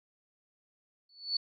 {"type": "tone with exponential growth", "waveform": "sine", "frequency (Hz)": 4454, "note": "C#8", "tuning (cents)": 7, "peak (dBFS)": -25, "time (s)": [1.09, 1.37], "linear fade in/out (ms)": 5, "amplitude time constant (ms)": 60, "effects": []}